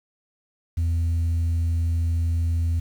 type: tone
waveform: sine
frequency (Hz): 83.6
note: E2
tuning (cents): +25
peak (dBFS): -17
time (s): 0.77-2.8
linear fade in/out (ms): 10
effects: tanh soft clip ceiling -19 dBFS + 8-bit